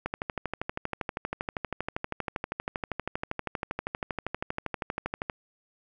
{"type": "click train", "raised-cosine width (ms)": 0.5, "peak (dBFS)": -15, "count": 67, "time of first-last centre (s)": [0.06, 5.298], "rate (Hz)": 12.6, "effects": []}